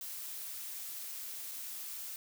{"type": "noise with dropouts", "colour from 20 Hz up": "blue", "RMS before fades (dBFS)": -43, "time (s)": [0.01, 2.16], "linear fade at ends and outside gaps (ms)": 1, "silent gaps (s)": [1.514, 1.517], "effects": []}